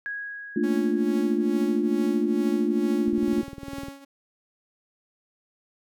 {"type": "tone with exponential decay", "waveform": "sine", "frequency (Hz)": 1654, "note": "G#6", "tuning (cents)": -8, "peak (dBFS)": -28, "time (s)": [0.06, 2], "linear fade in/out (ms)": 0, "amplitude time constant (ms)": 420}
{"type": "chord", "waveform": "sine", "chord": "Bb major seventh", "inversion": "third", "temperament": "equal", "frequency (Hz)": [220, 233.1, 293.7, 349.2], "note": ["A3", "Bb3", "D4", "F4"], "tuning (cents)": [0, 0, 0, 0], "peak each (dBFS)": [-26, -29, -26, -26], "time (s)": [0.56, 3.42], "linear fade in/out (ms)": 5}
{"type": "tone with tremolo", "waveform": "sawtooth", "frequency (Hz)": 277.2, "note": "C#4", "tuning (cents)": 0, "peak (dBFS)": -29, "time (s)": [0.63, 4.05], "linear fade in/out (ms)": 10, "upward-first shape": "triangle", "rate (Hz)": 2.3, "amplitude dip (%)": 85}
{"type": "click train", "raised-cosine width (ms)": 3, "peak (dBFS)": -25, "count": 17, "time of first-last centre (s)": [3.08, 3.884], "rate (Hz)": 19.9}
{"effects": []}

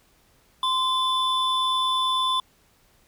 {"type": "tone pair together", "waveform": "triangle", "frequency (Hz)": [1038, 3491], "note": ["C6", "A7"], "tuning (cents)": [-14, -14], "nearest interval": "octave + major sixth", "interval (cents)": 2100, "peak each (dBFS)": [-21, -23], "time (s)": [0.63, 2.4], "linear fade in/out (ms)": 2, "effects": ["pink hiss -61 dBFS RMS until 3.07 s"]}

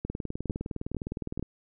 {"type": "two click trains", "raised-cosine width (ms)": 3, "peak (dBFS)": [-20, -19], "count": [27, 4], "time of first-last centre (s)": [[0.1, 1.427], [0.05, 1.395]], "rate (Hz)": [19.6, 2.23], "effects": []}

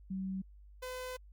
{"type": "tone pair in turn", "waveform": ["sine", "sawtooth"], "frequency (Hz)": [190, 507.2], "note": ["F#3", "B4"], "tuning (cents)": [46, 46], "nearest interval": "octave + perfect fourth", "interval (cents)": 1700, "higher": "second", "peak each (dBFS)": [-35, -36], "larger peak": "first", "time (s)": [[0.1, 0.42], [0.82, 1.17]], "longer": "second", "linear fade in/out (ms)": 10, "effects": ["added 50 Hz sine -53 dBFS peak until 1.32 s", "Opus 48 kbps"]}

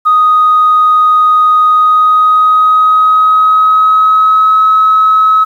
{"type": "tone with pitch glide", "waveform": "sine", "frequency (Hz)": [1246, 1284.7], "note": ["D#6", "E6"], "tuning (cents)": [2, -45], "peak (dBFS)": -3, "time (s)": [0.05, 5.45], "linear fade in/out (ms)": 20, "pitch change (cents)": 53, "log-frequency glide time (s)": [1.68, 4.64], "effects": ["tanh soft clip ceiling 0 dBFS", "7-bit"]}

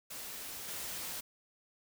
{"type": "noise with level steps", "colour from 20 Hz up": "white", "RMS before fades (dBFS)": [-44, -41], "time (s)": [0.1, 1.21], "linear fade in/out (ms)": 10, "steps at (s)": 0.68, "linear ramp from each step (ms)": 2, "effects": []}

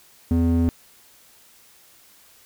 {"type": "tone with band-pass filter", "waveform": "square", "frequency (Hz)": 83.7, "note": "E2", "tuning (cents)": 27, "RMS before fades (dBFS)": -19, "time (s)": [0.31, 0.69], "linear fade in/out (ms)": 0, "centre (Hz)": 190, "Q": 6.3, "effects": ["white hiss -53 dBFS RMS until 2.45 s"]}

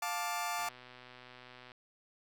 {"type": "chord", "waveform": "sawtooth", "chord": "D minor", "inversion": "first", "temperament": "just", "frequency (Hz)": [704.8, 881, 1174.7], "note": ["F5", "A5", "D6"], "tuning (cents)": [16, 2, 0], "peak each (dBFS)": -35, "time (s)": [0.02, 0.69], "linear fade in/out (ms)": 5}
{"type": "click train", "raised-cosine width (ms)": 0.3, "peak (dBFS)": -36, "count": 142, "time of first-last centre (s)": [0.59, 1.718], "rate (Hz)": 125}
{"effects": []}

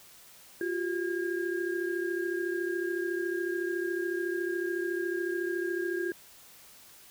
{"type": "tone cluster", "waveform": "sine", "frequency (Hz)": [348.4, 382.3, 1622], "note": ["F4", "G4", "G#6"], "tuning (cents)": [-4, -43, -41], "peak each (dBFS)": [-31, -35, -36], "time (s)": [0.61, 6.12], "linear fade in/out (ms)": 2, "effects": ["white hiss -54 dBFS RMS until 7.1 s"]}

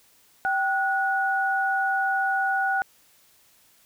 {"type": "tone pair together", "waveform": "sine", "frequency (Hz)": [776, 1461.6], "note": ["G5", "F#6"], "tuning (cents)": [-18, -22], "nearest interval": "major seventh", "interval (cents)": 1096, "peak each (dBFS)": -24, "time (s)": [0.45, 2.82], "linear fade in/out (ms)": 0, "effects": ["white hiss -59 dBFS RMS until 3.85 s"]}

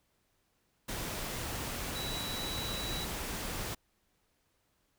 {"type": "tone in noise", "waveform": "sine", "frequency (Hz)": 3924, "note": "B7", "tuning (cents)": -12, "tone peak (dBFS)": -39, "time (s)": [1.95, 3.05], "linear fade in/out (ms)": 10, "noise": "pink", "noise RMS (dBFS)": -38, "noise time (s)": [0.88, 3.75], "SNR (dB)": -4, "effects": ["pink hiss -75 dBFS RMS until 4.98 s"]}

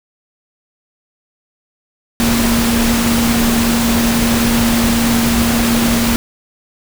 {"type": "tone in noise", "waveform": "sine", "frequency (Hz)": 233.1, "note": "A#3", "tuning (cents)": 0, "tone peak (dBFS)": -13, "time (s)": [2.2, 6.16], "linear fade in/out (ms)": 0, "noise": "pink", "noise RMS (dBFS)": -17, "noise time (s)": [2.2, 6.16], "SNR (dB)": 1, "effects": []}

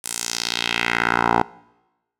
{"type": "tone with band-pass filter sweep", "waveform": "10% pulse", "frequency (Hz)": 58.27, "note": "A#1", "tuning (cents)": 0, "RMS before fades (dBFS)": -22, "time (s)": [0.04, 1.42], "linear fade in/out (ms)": 5, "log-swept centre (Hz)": [9700, 830], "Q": 2, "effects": ["noise-tail reverb RT60 1.0 s tail -22 dB re dry"]}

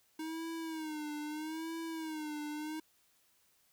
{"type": "tone with vibrato", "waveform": "square", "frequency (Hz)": 313.2, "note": "D#4", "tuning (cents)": 11, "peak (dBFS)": -39, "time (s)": [0.19, 2.8], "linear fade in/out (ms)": 5, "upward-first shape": "sine", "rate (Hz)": 0.78, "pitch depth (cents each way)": 86, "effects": ["white hiss -71 dBFS RMS until 3.72 s"]}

